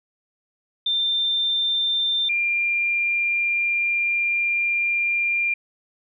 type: tone pair in turn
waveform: sine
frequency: 3584 / 2392 Hz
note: A7 / D7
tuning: +31 / +31 cents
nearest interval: perfect fifth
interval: 700 cents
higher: first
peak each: -19 dBFS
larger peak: neither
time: 0.86-2.29 / 2.29-5.54 s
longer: second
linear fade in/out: 5 ms
effects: none